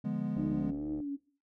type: chord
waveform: triangle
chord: D diminished seventh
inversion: none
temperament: equal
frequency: 146.83 / 174.61 / 207.7 / 246.9 Hz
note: D3 / F3 / Ab3 / Cb4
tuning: 0 / 0 / 0 / 0 cents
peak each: -36 / -37 / -32 / -36 dBFS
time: 0.04-0.71 s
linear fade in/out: 10 ms
type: tone with vibrato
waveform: sine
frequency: 293.7 Hz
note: D4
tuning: in tune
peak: -33 dBFS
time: 0.37-1.17 s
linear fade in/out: 20 ms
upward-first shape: sine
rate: 2.3 Hz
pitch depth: 80 cents each way
type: click train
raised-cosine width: 2 ms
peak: -32 dBFS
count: 48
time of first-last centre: 0.37-1.003 s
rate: 74.3 Hz
effects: noise-tail reverb RT60 0.4 s tail -17 dB re dry